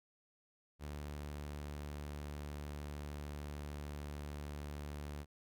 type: tone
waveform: sawtooth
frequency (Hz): 73.3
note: D2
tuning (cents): -3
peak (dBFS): -39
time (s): 0.79-5.26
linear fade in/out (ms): 50
effects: none